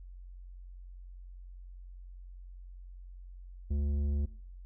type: tone with tanh clipping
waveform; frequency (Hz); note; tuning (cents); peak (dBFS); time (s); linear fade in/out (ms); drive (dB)
sine; 71.8; D2; -39; -30; 3.7-4.26; 10; 10
effects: noise-tail reverb RT60 0.6 s tail -20 dB re dry + added 45 Hz sine -45 dBFS peak until 4.65 s